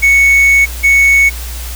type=tone pair in turn; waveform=triangle; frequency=2217 / 2217 Hz; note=C#7 / C#7; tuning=0 / 0 cents; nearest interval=unison; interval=0 cents; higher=neither; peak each=-3 dBFS; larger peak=neither; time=0.02-0.66 / 0.83-1.3 s; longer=first; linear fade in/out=20 ms; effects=added 60 Hz sine -21 dBFS peak until 1.75 s + white hiss -28 dBFS RMS until 1.75 s